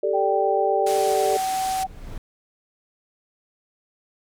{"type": "chord", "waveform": "sine", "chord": "G suspended second", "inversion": "none", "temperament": "equal", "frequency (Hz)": [392, 440, 587.3], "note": ["G4", "A4", "D5"], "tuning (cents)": [0, 0, 0], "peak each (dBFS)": -24, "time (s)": [0.03, 1.37], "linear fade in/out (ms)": 5}
{"type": "tone with pitch glide", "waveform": "sine", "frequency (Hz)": [783, 759.4], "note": ["G5", "F#5"], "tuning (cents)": [-2, 45], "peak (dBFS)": -22, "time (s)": [0.13, 1.87], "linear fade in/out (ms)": 20, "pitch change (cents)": -53, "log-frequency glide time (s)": [0.86, 1.21]}
{"type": "low-pass noise", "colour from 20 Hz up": "white", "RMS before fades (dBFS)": -34, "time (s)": [0.86, 1.84], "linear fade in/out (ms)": 10, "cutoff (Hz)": 11000, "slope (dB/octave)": 24}
{"type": "noise with exponential growth", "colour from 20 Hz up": "brown", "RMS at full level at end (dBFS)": -33, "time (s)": [0.89, 2.18], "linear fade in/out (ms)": 2, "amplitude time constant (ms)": 280}
{"effects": []}